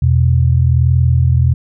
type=tone pair together; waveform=sine; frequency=84.22 / 125.5 Hz; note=E2 / B2; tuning=+38 / +28 cents; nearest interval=perfect fifth; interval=690 cents; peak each=-11 dBFS; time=0.02-1.54 s; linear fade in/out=5 ms; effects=none